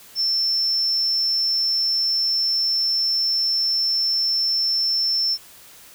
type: tone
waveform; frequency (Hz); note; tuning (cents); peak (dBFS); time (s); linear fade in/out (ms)
sine; 5360; E8; +28; -18; 0.15-5.38; 50
effects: white hiss -46 dBFS RMS until 5.94 s